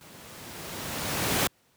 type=noise with level ramp; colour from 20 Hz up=pink; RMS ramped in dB=-50 to -23 dBFS; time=0.01-1.47 s; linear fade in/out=0 ms; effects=pink hiss -65 dBFS RMS until 1.76 s + high-pass 100 Hz 12 dB/octave